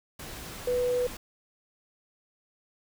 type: tone in noise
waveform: sine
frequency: 493.9 Hz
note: B4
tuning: in tune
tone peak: -24 dBFS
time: 0.67-1.07 s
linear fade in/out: 5 ms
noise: pink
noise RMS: -41 dBFS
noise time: 0.19-1.17 s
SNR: +14 dB
effects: none